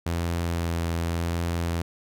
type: tone with vibrato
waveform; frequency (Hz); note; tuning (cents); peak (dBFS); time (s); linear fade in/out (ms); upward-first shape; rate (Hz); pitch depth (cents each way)
sawtooth; 84.5; E2; +43; -21; 0.06-1.82; 5; sine; 0.89; 14
effects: none